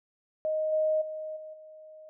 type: tone with level steps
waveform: sine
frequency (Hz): 623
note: D#5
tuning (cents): +2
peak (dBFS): -26 / -23 / -34 / -40 / -46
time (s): 0.45-2.09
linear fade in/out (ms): 0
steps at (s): 0.72 / 1.01 / 1.36 / 1.53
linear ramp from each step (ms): 10
effects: none